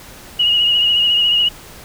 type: tone with vibrato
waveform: sine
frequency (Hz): 2885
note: F#7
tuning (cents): -44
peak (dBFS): -11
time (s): 0.39-1.49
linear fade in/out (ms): 10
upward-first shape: triangle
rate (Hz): 14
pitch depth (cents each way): 39
effects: pink hiss -38 dBFS RMS until 1.84 s